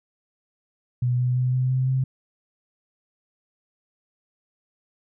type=tone with pitch steps; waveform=sine; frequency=123.47 / 124.98 / 126.5 / 128.05 / 129.61 / 131.19 Hz; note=B2 / B2 / B2 / C3 / C3 / C3; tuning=0 / +21 / +42 / -37 / -16 / +5 cents; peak=-19 dBFS; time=1.02-2.04 s; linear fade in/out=5 ms; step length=170 ms; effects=none